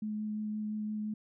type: tone with vibrato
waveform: sine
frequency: 213 Hz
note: G#3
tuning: 44 cents sharp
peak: -33 dBFS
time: 0.02-1.14 s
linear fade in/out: 5 ms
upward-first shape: sine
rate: 5.8 Hz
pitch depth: 9 cents each way
effects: none